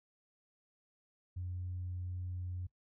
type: tone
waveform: sine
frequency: 90.2 Hz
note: F#2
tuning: 44 cents flat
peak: -37 dBFS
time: 1.36-2.67 s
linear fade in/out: 10 ms
effects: noise-tail reverb RT60 0.1 s tail -20 dB re dry + tanh soft clip ceiling -33 dBFS